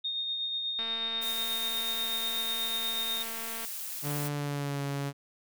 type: tone with tremolo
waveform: sine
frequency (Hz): 3688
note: A#7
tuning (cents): -19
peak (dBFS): -29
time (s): 0.04-3.23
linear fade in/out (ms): 10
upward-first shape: sine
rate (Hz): 8.2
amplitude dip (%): 30
type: click train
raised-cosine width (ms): 0.3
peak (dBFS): -26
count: 650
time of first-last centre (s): 0.79-3.649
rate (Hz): 227
type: noise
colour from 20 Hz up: blue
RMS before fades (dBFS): -38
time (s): 1.21-4.29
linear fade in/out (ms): 20
type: tone with pitch glide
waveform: sawtooth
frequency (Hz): 145.8 to 140.59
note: D3 to C#3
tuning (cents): -12 to +25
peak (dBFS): -27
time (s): 4.02-5.13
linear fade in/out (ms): 50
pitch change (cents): -63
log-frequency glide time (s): 4.3-4.82
effects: none